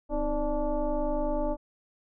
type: tone with frequency modulation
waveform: sine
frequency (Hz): 308.1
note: D#4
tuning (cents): -17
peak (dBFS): -25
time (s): 0.09-1.57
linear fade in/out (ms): 50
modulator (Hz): 283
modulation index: 1.7
effects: none